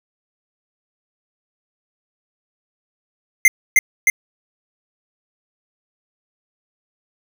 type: tone with echo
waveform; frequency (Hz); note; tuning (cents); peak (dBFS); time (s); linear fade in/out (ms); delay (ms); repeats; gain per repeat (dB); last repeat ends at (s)
square; 2093; C7; 0; -7; 3.45-3.48; 2; 310; 2; -2; 4.1
effects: none